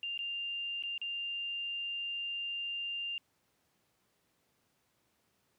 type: tone with dropouts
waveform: sine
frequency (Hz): 2794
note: F7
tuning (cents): 0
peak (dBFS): -35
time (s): 0.03-3.18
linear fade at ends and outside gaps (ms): 1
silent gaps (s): 0.177-0.19 / 0.825-0.836 / 0.979-1.015
effects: pink hiss -75 dBFS RMS until 5.58 s + high-pass 100 Hz 12 dB/octave